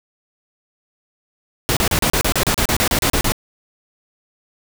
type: noise bursts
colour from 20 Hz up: pink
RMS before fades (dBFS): -17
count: 15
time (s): 1.69-3.321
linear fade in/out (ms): 0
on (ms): 77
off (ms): 34
effects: none